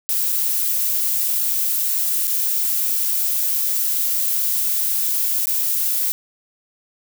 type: noise with dropouts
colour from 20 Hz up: violet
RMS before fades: -20 dBFS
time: 0.09-6.12 s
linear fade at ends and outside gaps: 0 ms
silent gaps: 0.321-0.325 / 2.271-2.277 / 5.457-5.47 s
effects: none